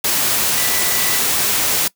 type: tone in noise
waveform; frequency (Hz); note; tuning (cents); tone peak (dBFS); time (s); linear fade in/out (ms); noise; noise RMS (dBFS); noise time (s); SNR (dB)
sine; 1975.5; B6; 0; -28; 0.57-1.2; 5; white; -17; 0.04-1.88; -14
effects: noise-tail reverb RT60 0.1 s tail -21 dB re dry + high-pass 80 Hz 12 dB/octave